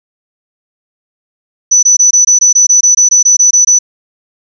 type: tone bursts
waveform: sine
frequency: 5970 Hz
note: F#8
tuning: 15 cents sharp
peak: -3 dBFS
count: 15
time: 1.71-3.79 s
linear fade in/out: 10 ms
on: 120 ms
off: 20 ms
effects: none